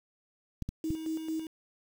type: clicks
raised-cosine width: 5 ms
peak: -22 dBFS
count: 3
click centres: 0.623 / 0.69 / 0.905 s
type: tone with tremolo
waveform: sine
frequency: 318.8 Hz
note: D#4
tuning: 42 cents sharp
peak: -30 dBFS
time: 0.84-1.47 s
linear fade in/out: 2 ms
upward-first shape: square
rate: 4.5 Hz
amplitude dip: 55%
effects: 8-bit

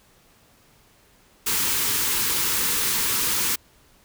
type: band-stop noise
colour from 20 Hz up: white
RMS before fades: -23 dBFS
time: 1.46-3.56 s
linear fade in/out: 10 ms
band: 520 to 850 Hz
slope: 96 dB/octave
effects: pink hiss -57 dBFS RMS until 4.04 s

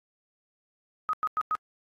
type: tone bursts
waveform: sine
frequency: 1260 Hz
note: D#6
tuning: 21 cents sharp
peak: -24 dBFS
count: 4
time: 1.09-1.552 s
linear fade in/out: 0 ms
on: 42 ms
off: 98 ms
effects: AAC 32 kbps

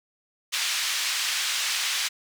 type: band-pass noise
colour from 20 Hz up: white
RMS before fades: -27 dBFS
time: 0.52-2.09 s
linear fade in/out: 20 ms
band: 1700 to 5200 Hz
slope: 12 dB/octave
effects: none

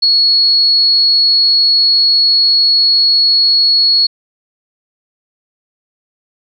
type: tone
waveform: sine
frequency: 4351 Hz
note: C#8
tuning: 33 cents flat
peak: -7 dBFS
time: 0.02-4.07 s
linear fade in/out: 10 ms
effects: none

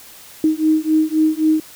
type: beating tone pair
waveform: sine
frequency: 311.1 / 314.9 Hz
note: D#4 / D#4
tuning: 0 / +21 cents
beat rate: 3.8 Hz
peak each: -16 / -16 dBFS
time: 0.44-1.6 s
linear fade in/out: 2 ms
effects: white hiss -41 dBFS RMS until 1.75 s

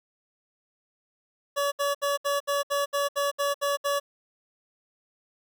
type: tone bursts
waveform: 25% pulse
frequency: 568 Hz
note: C#5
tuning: 42 cents sharp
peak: -20 dBFS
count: 11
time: 1.56-4 s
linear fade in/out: 20 ms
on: 160 ms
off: 68 ms
effects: 10-bit

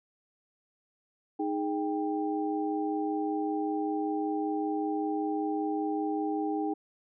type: tone cluster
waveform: sine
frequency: 310.3 / 415.5 / 791 Hz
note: D#4 / G#4 / G5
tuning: -5 / +1 / +15 cents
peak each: -30 / -35 / -34 dBFS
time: 1.39-6.74 s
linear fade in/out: 10 ms
effects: none

